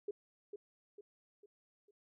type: tone with echo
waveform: sine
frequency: 410 Hz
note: G#4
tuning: 22 cents flat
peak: -36 dBFS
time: 0.08-0.11 s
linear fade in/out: 5 ms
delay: 450 ms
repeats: 4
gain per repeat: -7 dB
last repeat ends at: 1.91 s
effects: none